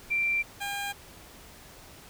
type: tone pair in turn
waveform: sine / 15% pulse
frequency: 2356 / 805.1 Hz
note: D7 / G5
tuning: +5 / +46 cents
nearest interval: octave + perfect fifth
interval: 1859 cents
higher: first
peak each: -24 / -25 dBFS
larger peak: first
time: 0.1-0.43 / 0.6-0.93 s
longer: neither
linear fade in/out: 20 ms
effects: pink hiss -50 dBFS RMS until 2.09 s